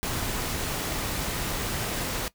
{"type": "noise", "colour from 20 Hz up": "pink", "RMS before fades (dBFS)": -30, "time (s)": [0.03, 2.28], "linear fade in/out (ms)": 0, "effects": ["noise-tail reverb RT60 0.1 s tail -18 dB re dry"]}